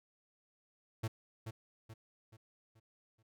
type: tone with echo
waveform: 45% pulse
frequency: 111.6 Hz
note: A2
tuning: 25 cents sharp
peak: -34 dBFS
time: 1.03-1.08 s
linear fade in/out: 10 ms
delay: 430 ms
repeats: 5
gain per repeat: -7 dB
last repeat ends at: 3.23 s
effects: none